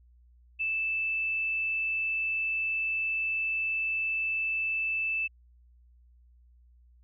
sine tone, 2637 Hz, E7, in tune, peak -27 dBFS, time 0.59-5.28 s, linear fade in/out 20 ms, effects added 60 Hz sine -56 dBFS peak until 7.03 s

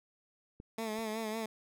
clicks, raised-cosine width 3 ms, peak -34 / -44 dBFS, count 2, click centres 0.601 / 0.99 s
15% pulse tone with vibrato, 220 Hz, A3, in tune, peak -29 dBFS, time 0.78-1.46 s, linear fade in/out 5 ms, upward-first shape sine, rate 5.4 Hz, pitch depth 52 cents each way
effects none

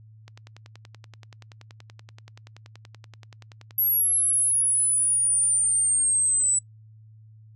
click train, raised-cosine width 0.2 ms, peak -28 dBFS, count 37, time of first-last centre 0.28-3.709 s, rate 10.5 Hz
sine exponential sweep, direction down, 11630 to 7902 Hz, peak -19 dBFS, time 3.78-6.59 s, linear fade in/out 5 ms
effects noise-tail reverb RT60 0.1 s tail -26 dB re dry + added 109 Hz sine -47 dBFS peak until 7.55 s

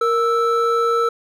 triangle tone pair together, 466.2 / 1318.5 Hz, A#4 / E6, 0 / 0 cents, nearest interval octave + tritone, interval 1800 cents, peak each -16 dBFS, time 0.01-1.09 s, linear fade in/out 5 ms, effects none

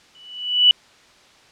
sine tone with exponential growth, 2960 Hz, F#7, in tune, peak -6 dBFS, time 0.15-0.71 s, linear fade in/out 1 ms, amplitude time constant 120 ms, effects white hiss -51 dBFS RMS until 1.51 s + low-pass 5000 Hz 12 dB/octave

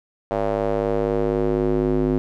square tone with band-pass filter sweep, 52 Hz, G#1, 3 cents sharp, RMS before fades -21 dBFS, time 0.31-2.18 s, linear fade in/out 0 ms, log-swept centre 620 to 310 Hz, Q 2.6, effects none

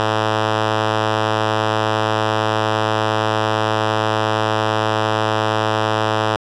5% pulse tone with notch filter, 108.7 Hz, A2, 21 cents flat, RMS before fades -18 dBFS, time 0-6.36 s, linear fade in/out 0 ms, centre 250 Hz, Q 1.7, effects low-pass 4000 Hz 12 dB/octave

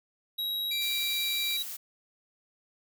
square tone with pitch glide, 3844 to 3880 Hz, B7 to B7, -48 to -31 cents, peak -30 dBFS, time 0.38-1.63 s, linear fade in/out 10 ms, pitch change +17 cents, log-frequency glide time 0.6-1.45 s
sawtooth tone, 2349 Hz, D7, in tune, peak -30 dBFS, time 0.71-1.57 s, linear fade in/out 5 ms
blue noise, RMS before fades -39 dBFS, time 0.81-1.77 s, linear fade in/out 10 ms
effects none

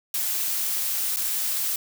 blue noise with dropouts, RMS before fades -26 dBFS, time 0.14-1.76 s, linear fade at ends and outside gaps 2 ms, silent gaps 1.162-1.169 s, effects none

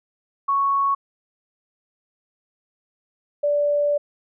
sine tone pair in turn, 1108.7 / 582.9 Hz, C#6 / D5, 0 / -13 cents, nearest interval major seventh, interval 1113 cents, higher first, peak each -17 dBFS, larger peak neither, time 0.48-0.95 / 3.43-3.98 s, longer second, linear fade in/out 10 ms, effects none

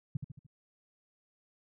sine tone with echo, 138.59 Hz, C#3, in tune, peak -28 dBFS, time 0.15-0.17 s, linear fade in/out 5 ms, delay 74 ms, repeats 4, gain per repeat -6 dB, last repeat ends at 0.466 s, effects none

